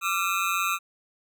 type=ring-modulated tone; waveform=25% pulse; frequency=1269 Hz; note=D#6; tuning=34 cents sharp; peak=-17 dBFS; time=0.01-0.79 s; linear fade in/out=50 ms; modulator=91.7 Hz; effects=none